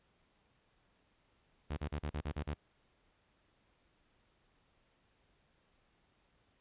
sawtooth tone bursts, 74.5 Hz, D2, 25 cents sharp, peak -32 dBFS, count 8, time 1.7-2.543 s, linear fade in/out 10 ms, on 73 ms, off 37 ms, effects pink hiss -73 dBFS RMS until 6.6 s + resampled to 8000 Hz

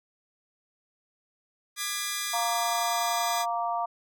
10% pulse chord, G# diminished, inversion second, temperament just, 1196.1 / 1661.2 / 1993.5 Hz, D6 / G#6 / B6, +31 / 0 / +16 cents, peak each -26 dBFS, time 1.76-3.46 s, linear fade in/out 50 ms
harmonic tone, 233.1 Hz, A#3, in tune, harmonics 3 / 4 / 5, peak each -29 / -31 / -33 dBFS, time 2.33-3.86 s, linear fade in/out 10 ms
effects none

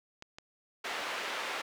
clicks, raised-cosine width 0.2 ms, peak -28 dBFS, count 4, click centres 0.224 / 0.385 / 0.914 / 1.013 s
white band-pass noise, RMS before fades -37 dBFS, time 0.84-1.62 s, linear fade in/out 10 ms, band 450 to 2400 Hz, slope 12 dB/octave
effects none

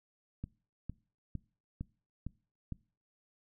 click train, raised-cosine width 5 ms, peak -26 dBFS, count 6, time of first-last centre 0.44-2.723 s, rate 2.19 Hz, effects noise-tail reverb RT60 0.4 s tail -23 dB re dry

